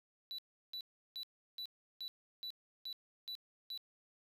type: tone bursts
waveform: triangle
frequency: 3959 Hz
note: B7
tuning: 3 cents sharp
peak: -40 dBFS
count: 9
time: 0.31-3.776 s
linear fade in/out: 0 ms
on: 74 ms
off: 350 ms
effects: 13-bit